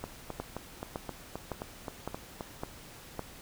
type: two click trains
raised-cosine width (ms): 1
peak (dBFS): -22 / -20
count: 10 / 6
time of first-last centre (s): 0.04-2.408 / 0.4-3.193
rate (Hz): 3.8 / 1.79
effects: pink hiss -50 dBFS RMS until 3.41 s